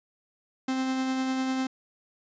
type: tone with tremolo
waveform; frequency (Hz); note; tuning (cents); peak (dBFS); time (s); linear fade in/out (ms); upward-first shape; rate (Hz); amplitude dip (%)
45% pulse; 261.6; C4; 0; -25; 0.68-1.67; 5; sine; 10; 25
effects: resampled to 16000 Hz